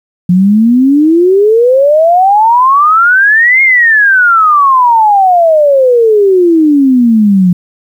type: exponential two-way sweep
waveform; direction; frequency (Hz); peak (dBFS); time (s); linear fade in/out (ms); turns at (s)
sine; up then down; 174.3 to 2157 to 174.3; -3; 0.29-7.53; 5; 3.62
effects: 7-bit